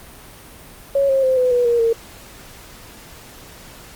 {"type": "tone with pitch steps", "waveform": "sine", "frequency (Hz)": [554.4, 537.1, 520.3, 504, 488.2, 473, 458.2], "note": ["C#5", "C5", "C5", "B4", "B4", "A#4", "A#4"], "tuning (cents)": [0, 45, -10, 35, -20, 25, -30], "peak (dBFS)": -13, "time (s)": [0.95, 1.93], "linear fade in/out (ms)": 5, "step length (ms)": 140, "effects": ["pink hiss -41 dBFS RMS until 3.95 s", "Opus 32 kbps"]}